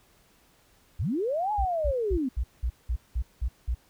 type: linear two-way sweep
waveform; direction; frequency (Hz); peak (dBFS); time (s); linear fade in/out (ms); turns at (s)
sine; up then down; 56.3 to 860 to 239.8; -25; 0.99-2.29; 10; 1.52
type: tone bursts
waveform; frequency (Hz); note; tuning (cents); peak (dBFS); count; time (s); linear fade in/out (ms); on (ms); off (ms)
sine; 59.9; A#1; +48; -24; 9; 1.58-3.748; 10; 72; 190
effects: pink hiss -62 dBFS RMS until 3.89 s